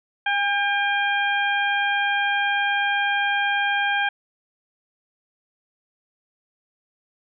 harmonic tone with a mistuned harmonic, 801 Hz, G5, 37 cents sharp, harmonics 1 / 2 / 3 / 4, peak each -24 / -22 / -28 / -30 dBFS, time 0.26-4.09 s, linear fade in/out 5 ms, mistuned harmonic 1, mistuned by +22 cents, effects none

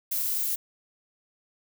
violet noise, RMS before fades -28 dBFS, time 0.11-0.56 s, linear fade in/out 10 ms, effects none

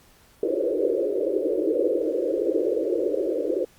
white band-pass noise, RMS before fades -24 dBFS, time 0.43-3.65 s, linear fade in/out 2 ms, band 310 to 560 Hz, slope 96 dB/octave, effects pink hiss -56 dBFS RMS until 3.78 s + Opus 48 kbps

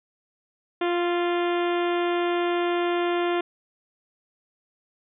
harmonic tone with a mistuned harmonic, 349.2 Hz, F4, in tune, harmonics 1 / 2 / 3 / 4 / 5 / 6 / 7 / 8 / 9 / 10, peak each -23 / -29 / -33 / -35 / -37 / -39 / -40 / -41 / -42 / -43 dBFS, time 0.81-3.41 s, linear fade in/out 5 ms, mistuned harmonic 4, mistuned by -16 cents, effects none

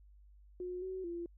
sine tone with pitch steps, 361 / 375 / 343.2 Hz, F#4 / F#4 / F4, -43 / +23 / -30 cents, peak -38 dBFS, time 0.6-1.26 s, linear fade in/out 2 ms, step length 220 ms, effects added 50 Hz sine -57 dBFS peak until 1.37 s

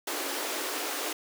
pink high-pass noise, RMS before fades -33 dBFS, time 0.07-1.13 s, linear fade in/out 5 ms, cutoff 270 Hz, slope 96 dB/octave, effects none

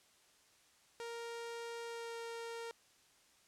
sawtooth tone with pitch glide, 466.2 to 462.7 Hz, A#4 to A#4, 0 to -13 cents, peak -39 dBFS, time 1-2.71 s, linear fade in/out 0 ms, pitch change -13 cents, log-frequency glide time 1.84-2.16 s, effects white hiss -68 dBFS RMS until 3.47 s + low-pass 9000 Hz 12 dB/octave

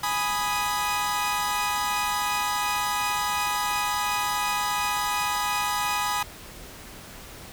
sawtooth chord, G# minor, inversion none, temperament equal, 830.6 / 987.8 / 1244.5 Hz, G#5 / B5 / D#6, 0 / 0 / 0 cents, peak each -25 dBFS, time 0.03-6.23 s, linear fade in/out 5 ms, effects pink hiss -43 dBFS RMS until 7.52 s

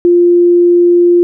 sine tone, 349.2 Hz, F4, in tune, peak -4 dBFS, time 0.05-1.23 s, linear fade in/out 0 ms, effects none

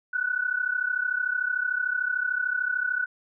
sine tone pair together, 1466.6 / 1500 Hz, F#6 / F#6, -16 / +23 cents, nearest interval unison, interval 39 cents, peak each -27 dBFS, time 0.13-3.06 s, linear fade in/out 10 ms, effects none

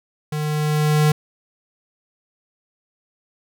square tone with level ramp, 151.5 Hz, D#3, 46 cents flat, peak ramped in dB -23 to -13 dBFS, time 0.32-1.12 s, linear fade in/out 5 ms, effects none

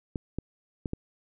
clicks, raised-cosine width 3 ms, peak -18 dBFS, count 4, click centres 0.158 / 0.386 / 0.858 / 0.934 s, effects none

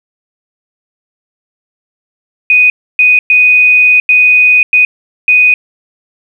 sine tone bursts at uneven times, 2489 Hz, D#7, in tune, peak -3 dBFS, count 6, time 2.5-2.7 / 2.99-3.19 / 3.3-4 / 4.09-4.63 / 4.73-4.85 / 5.28-5.54 s, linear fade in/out 2 ms, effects 7-bit

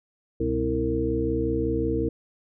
harmonic tone with a mistuned harmonic, 65.41 Hz, C2, in tune, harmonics 1 / 2 / 3 / 4 / 5 / 7, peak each -30 / -32 / -39 / -31 / -27 / -27 dBFS, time 0.4-2.09 s, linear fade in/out 5 ms, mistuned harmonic 2, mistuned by -120 cents, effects none

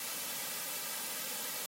white noise with comb filter, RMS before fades -39 dBFS, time 0-1.66 s, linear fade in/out 2 ms, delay 2.8 ms, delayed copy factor -0.5, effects high-pass 200 Hz 12 dB/octave + AAC 48 kbps

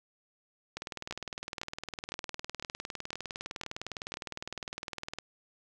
two click trains, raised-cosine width 0.2 ms, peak -20 / -20 dBFS, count 7 / 88, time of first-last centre 1.11-4.14 / 0.77-5.186 s, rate 1.98 / 19.7 Hz, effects none

